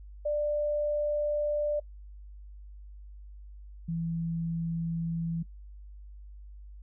sine tone pair in turn, 592 / 166.12 Hz, D5 / E3, +14 / +14 cents, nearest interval octave + minor seventh, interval 2200 cents, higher first, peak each -26 / -29 dBFS, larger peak first, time 0.25-1.8 / 3.88-5.43 s, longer neither, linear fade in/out 10 ms, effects noise-tail reverb RT60 0.1 s tail -23 dB re dry + added 50 Hz sine -44 dBFS peak until 6.82 s

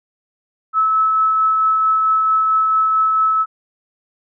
sine tone with tremolo, 1300 Hz, E6, 24 cents flat, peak -11 dBFS, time 0.73-3.46 s, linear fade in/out 50 ms, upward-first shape triangle, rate 4.5 Hz, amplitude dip 25%, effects none

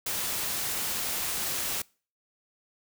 white noise, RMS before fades -31 dBFS, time 0.06-1.82 s, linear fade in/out 5 ms, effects noise-tail reverb RT60 0.4 s tail -25 dB re dry

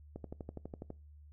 click train, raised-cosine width 2 ms, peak -29 dBFS, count 10, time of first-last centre 0.16-0.904 s, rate 12.1 Hz, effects noise-tail reverb RT60 0.3 s tail -22 dB re dry + added 74 Hz sine -53 dBFS peak until 1.32 s

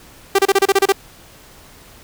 sawtooth tone bursts, 392 Hz, G4, in tune, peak -6 dBFS, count 9, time 0.35-0.923 s, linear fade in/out 5 ms, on 37 ms, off 30 ms, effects pink hiss -44 dBFS RMS until 2.03 s

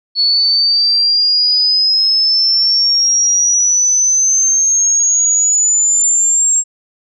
sine exponential sweep, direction up, 4401 to 7560 Hz, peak -9 dBFS, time 0.15-6.64 s, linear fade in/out 50 ms, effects none

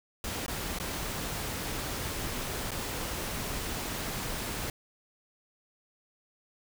pink noise with dropouts, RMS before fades -35 dBFS, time 0.24-4.7 s, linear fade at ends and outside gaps 2 ms, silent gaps 0.463-0.48 / 0.787-0.799 / 2.708-2.716 s, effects none

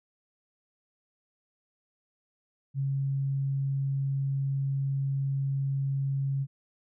sine tone, 137.1 Hz, C#3, 19 cents flat, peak -26 dBFS, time 2.74-6.47 s, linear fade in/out 50 ms, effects none

